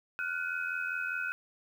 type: tone cluster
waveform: sine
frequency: 1414 / 1499 / 2535 Hz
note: F6 / F#6 / D#7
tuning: +21 / +22 / +32 cents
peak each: -37 / -34 / -39 dBFS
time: 0.19-1.32 s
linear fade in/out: 0 ms
effects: 10-bit